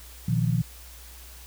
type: chord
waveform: sine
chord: Bb suspended fourth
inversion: none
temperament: equal with one note detuned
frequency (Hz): 119.33 / 155.56 / 174.61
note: Bb2 / Eb3 / F3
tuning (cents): +41 / 0 / 0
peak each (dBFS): -24 / -26 / -27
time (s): 0.28-0.62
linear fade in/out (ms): 5
effects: added 60 Hz sine -45 dBFS peak until 1.46 s + white hiss -48 dBFS RMS until 1.46 s